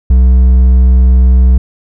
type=tone with hard clipping; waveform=triangle; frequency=63 Hz; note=B1; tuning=35 cents sharp; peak=-4 dBFS; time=0.1-1.58 s; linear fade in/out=5 ms; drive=7 dB; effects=none